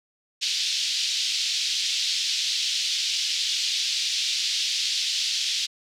white band-pass noise, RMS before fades -26 dBFS, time 0.41-5.67 s, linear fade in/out 20 ms, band 3000 to 5100 Hz, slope 24 dB/octave, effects none

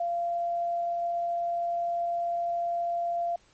sine tone, 689 Hz, F5, 24 cents flat, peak -26 dBFS, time 0-3.36 s, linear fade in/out 5 ms, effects pink hiss -62 dBFS RMS until 3.53 s + MP3 32 kbps

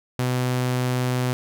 sawtooth tone, 126 Hz, B2, 35 cents sharp, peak -17 dBFS, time 0.19-1.33 s, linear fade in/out 0 ms, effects none

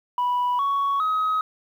sine tone with pitch steps, 983 / 1116.2 / 1267.5 Hz, B5 / C#6 / D#6, -8 / +12 / +32 cents, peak -18 dBFS, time 0.18-1.41 s, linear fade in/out 2 ms, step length 410 ms, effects tanh soft clip ceiling -18 dBFS + 9-bit

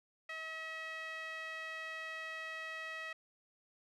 sawtooth tone with band-pass filter, 641 Hz, E5, 49 cents flat, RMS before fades -44 dBFS, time 0.29-3.13 s, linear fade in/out 5 ms, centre 2100 Hz, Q 2.9, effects none

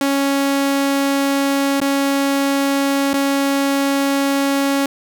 sawtooth tone with dropouts, 277.2 Hz, C#4, in tune, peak -11 dBFS, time 0.01-4.86 s, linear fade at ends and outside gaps 2 ms, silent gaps 1.802-1.815 / 3.133-3.139 s, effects none

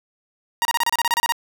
sawtooth tone bursts, 941 Hz, A#5, 16 cents sharp, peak -13 dBFS, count 12, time 0.62-1.322 s, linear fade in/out 0 ms, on 31 ms, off 30 ms, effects none

